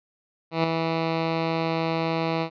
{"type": "tone with ADSR envelope", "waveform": "10% pulse", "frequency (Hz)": 163.5, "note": "E3", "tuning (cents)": -14, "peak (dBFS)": -10, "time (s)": [0.51, 2.5], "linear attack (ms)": 130, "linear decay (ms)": 3, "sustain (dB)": -5, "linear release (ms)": 79, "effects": ["resampled to 11025 Hz"]}